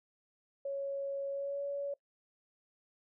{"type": "tone with pitch glide", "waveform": "sine", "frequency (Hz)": [554.4, 564.4], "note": ["C#5", "C#5"], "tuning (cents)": [0, 31], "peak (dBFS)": -34, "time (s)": [0.65, 1.94], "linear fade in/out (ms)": 5, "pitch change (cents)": 31, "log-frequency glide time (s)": [1.3, 1.62], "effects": ["noise-tail reverb RT60 0.1 s tail -21 dB re dry"]}